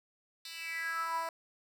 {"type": "tone with high-pass filter sweep", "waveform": "10% pulse", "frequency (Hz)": 329.6, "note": "E4", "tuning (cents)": 0, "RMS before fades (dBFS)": -37, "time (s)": [0.45, 1.29], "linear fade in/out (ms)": 2, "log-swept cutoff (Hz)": [3600, 770], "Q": 6.2, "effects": []}